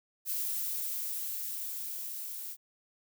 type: noise with level ramp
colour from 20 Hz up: violet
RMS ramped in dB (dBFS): -33 to -41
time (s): 0.25-2.57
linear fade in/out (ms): 50
effects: none